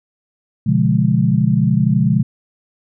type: chord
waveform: sine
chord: B diminished seventh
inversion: none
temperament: equal with one note detuned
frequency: 123.47 / 144.06 / 174.61 / 207.7 Hz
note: B2 / D3 / F3 / Ab3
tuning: 0 / -33 / 0 / 0 cents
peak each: -17 dBFS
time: 0.66-2.23 s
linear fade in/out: 10 ms
effects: none